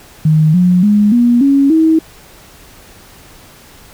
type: tone with pitch steps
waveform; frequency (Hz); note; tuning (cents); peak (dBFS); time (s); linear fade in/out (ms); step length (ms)
sine; 155.56 / 179.73 / 207.6 / 239.9 / 277.2 / 320.2; D#3 / F3 / G#3 / A#3 / C#4 / D#4; 0 / +50 / 0 / +50 / 0 / +50; -6; 0.25-1.99; 5; 290
effects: pink hiss -40 dBFS RMS until 3.93 s